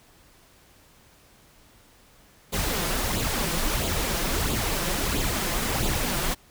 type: noise with flanger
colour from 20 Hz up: pink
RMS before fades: -26 dBFS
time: 2.52-6.35 s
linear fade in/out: 20 ms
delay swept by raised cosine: 0.26 to 5.86 ms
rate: 1.5 Hz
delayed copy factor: +0.6
effects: pink hiss -56 dBFS RMS until 6.5 s

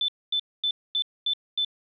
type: tone bursts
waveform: sine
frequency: 3520 Hz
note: A7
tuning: in tune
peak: -22 dBFS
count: 6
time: 0.01-1.648 s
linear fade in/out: 2 ms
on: 73 ms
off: 240 ms
effects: none

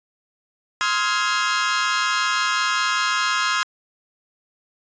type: chord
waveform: sawtooth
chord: F minor seventh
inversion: second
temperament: equal with one note detuned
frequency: 1046.5 / 1271.4 / 1396.9 / 1661.2 Hz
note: C6 / Eb6 / F6 / Ab6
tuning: 0 / +37 / 0 / 0 cents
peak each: -21 dBFS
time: 0.81-3.63 s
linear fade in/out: 0 ms
effects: resampled to 16000 Hz

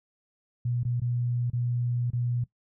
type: tone with dropouts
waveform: sine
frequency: 121.3 Hz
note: B2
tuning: 31 cents flat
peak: -25 dBFS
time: 0.65-2.44 s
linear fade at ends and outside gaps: 5 ms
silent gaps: 0.833-0.85 / 1-1.017 / 1.501-1.532 / 2.104-2.132 s
effects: noise-tail reverb RT60 0.1 s tail -18 dB re dry

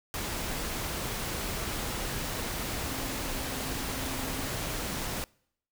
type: tone in noise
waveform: sine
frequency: 263.3 Hz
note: C4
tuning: 11 cents sharp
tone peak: -41 dBFS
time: 2.83-4.47 s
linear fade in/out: 0 ms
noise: pink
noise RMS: -34 dBFS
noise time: 0.14-5.24 s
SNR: -10 dB
effects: noise-tail reverb RT60 0.7 s tail -26 dB re dry

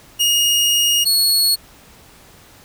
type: tone pair in turn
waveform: sawtooth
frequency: 2862 / 4352 Hz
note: F7 / C#8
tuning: +42 / -33 cents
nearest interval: perfect fifth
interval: 725 cents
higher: second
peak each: -10 dBFS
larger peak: neither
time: 0.19-1.05 / 1.05-1.56 s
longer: first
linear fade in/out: 20 ms
effects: pink hiss -46 dBFS RMS until 2.64 s

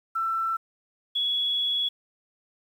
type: tone pair in turn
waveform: sine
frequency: 1337 / 3369 Hz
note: E6 / G#7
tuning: +24 / +24 cents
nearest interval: octave + major third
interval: 1600 cents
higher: second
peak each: -24 / -23 dBFS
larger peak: second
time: 0.15-0.57 / 1.15-1.89 s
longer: second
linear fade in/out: 10 ms
effects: 9-bit

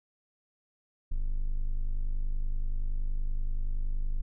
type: tone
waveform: triangle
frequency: 25.29 Hz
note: G#0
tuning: 45 cents flat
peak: -24 dBFS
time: 1.11-4.22 s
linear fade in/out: 10 ms
effects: none

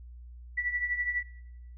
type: tone with tremolo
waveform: sine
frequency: 1958 Hz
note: B6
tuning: 15 cents flat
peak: -25 dBFS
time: 0.57-1.23 s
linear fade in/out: 10 ms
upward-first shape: triangle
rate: 12 Hz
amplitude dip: 75%
effects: noise-tail reverb RT60 0.9 s tail -21 dB re dry + added 60 Hz sine -44 dBFS peak until 1.77 s

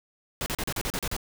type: noise bursts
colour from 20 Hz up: pink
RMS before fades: -30 dBFS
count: 9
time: 0.41-1.165 s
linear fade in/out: 0 ms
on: 51 ms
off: 37 ms
effects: none

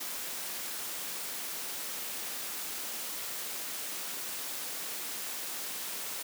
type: noise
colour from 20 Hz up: white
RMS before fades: -38 dBFS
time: 0-6.23 s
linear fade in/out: 10 ms
effects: high-pass 200 Hz 12 dB/octave

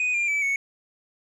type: tone with pitch steps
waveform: triangle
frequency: 2489 / 2395 / 2304 / 2216 Hz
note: D#7 / D7 / D7 / C#7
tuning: 0 / +33 / -34 / -1 cents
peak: -20 dBFS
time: 0-0.56 s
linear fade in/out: 2 ms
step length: 140 ms
effects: resampled to 24000 Hz + 10-bit

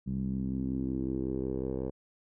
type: tone with low-pass filter sweep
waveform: 10% pulse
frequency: 65.41 Hz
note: C2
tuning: in tune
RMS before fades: -33 dBFS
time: 0.06-1.91 s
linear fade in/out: 20 ms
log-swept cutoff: 180 to 530 Hz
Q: 3.2
effects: none

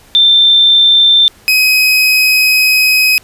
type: tone pair in turn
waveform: sine / 30% pulse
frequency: 3568 / 2527 Hz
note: A7 / D#7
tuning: +23 / +26 cents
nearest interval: tritone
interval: 597 cents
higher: first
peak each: -4 dBFS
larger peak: neither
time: 0.15-1.28 / 1.48-3.18 s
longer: second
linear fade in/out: 0 ms
effects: pink hiss -43 dBFS RMS until 3.23 s + resampled to 32000 Hz

